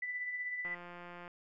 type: tone with tremolo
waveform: sine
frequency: 1985 Hz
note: B6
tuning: 8 cents sharp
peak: -34 dBFS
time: 0.02-0.75 s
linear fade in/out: 5 ms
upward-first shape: triangle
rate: 16 Hz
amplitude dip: 50%
type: click train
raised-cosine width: 0.5 ms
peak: -34 dBFS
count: 111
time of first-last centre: 0.65-1.279 s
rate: 175 Hz
effects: none